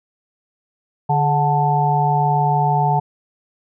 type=harmonic tone with a mistuned harmonic; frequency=146.8 Hz; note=D3; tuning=in tune; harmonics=1 / 3 / 5 / 6; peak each=-18 / -28 / -19 / -18 dBFS; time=1.09-3 s; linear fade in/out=10 ms; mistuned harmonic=3; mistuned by=-74 cents; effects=none